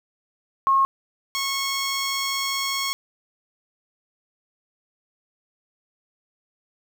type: tone pair in turn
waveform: sine / 10% pulse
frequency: 1083 / 1095 Hz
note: C#6 / C#6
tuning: -41 / -22 cents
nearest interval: unison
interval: 19 cents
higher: second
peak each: -15 dBFS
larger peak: neither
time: 0.67-0.85 / 1.35-2.93 s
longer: second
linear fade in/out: 0 ms
effects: 9-bit